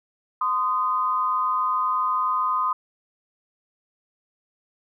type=tone pair together; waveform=sine; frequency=1031.5 / 1239 Hz; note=C6 / D#6; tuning=-25 / -8 cents; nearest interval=minor third; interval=317 cents; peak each=-23 dBFS; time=0.41-2.73 s; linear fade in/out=5 ms; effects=none